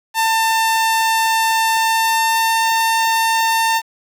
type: tone with pitch glide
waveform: sawtooth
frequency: 896 to 902.8 Hz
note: A5 to A5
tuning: +31 to +44 cents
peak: -10 dBFS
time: 0.14-3.82 s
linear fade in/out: 50 ms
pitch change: +13 cents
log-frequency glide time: 1.68-2.62 s
effects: 7-bit